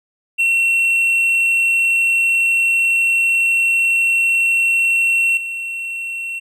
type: tone with level steps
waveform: triangle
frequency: 2718 Hz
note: F7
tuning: 48 cents flat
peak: -11 / -21 dBFS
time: 0.38-6.4 s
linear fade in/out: 20 ms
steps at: 5.37 s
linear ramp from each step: 2 ms
effects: none